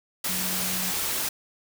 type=tone in noise; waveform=sine; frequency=185 Hz; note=F#3; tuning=in tune; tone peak=-35 dBFS; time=0.29-0.91 s; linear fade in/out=5 ms; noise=white; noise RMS=-28 dBFS; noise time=0.24-1.29 s; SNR=-10 dB; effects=none